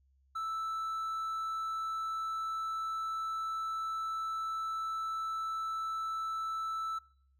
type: tone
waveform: triangle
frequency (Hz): 1318.5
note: E6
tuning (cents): 0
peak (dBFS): -32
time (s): 0.35-6.99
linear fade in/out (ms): 10
effects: noise-tail reverb RT60 0.6 s tail -24 dB re dry + added 67 Hz sine -66 dBFS peak until 7.39 s